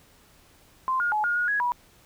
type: tone with pitch steps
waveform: sine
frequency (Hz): 1041 / 1426 / 849 / 1426 / 1445 / 1667 / 972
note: C6 / F6 / G#5 / F6 / F#6 / G#6 / B5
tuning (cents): -9 / +36 / +38 / +36 / -41 / +6 / -28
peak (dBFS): -22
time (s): 0.88-1.72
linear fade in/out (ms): 0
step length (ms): 120
effects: pink hiss -57 dBFS RMS until 2.05 s